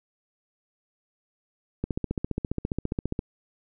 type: click train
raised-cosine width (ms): 3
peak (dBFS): -14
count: 21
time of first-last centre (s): 1.84-3.191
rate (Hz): 14.8
effects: none